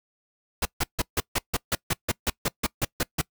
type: noise bursts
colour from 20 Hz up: pink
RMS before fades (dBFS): -24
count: 15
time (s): 0.62-3.215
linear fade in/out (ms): 5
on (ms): 33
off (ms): 150
effects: noise-tail reverb RT60 0.1 s tail -24 dB re dry